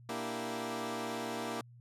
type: chord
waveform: 15% pulse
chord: E half-diminished seventh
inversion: second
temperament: equal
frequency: 233.1 / 293.7 / 329.6 / 392 Hz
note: Bb3 / D4 / E4 / G4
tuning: 0 / 0 / 0 / 0 cents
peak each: -33 / -38 / -36 / -37 dBFS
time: 0.09-1.61 s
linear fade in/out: 2 ms
effects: added 120 Hz sine -53 dBFS peak until 1.8 s + low-pass 12000 Hz 12 dB/octave